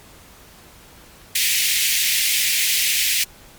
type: high-pass noise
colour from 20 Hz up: pink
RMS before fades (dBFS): -19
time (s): 1.35-3.24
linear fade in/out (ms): 5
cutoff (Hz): 2000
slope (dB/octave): 48
effects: pink hiss -46 dBFS RMS until 3.58 s + MP3 96 kbps